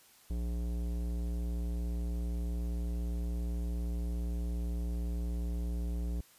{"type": "tone with tanh clipping", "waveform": "sine", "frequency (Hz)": 58.7, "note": "A#1", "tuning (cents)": 13, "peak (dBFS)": -34, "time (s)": [0.3, 6.21], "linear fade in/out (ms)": 5, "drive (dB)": 16, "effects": ["white hiss -61 dBFS RMS until 6.38 s", "resampled to 32000 Hz"]}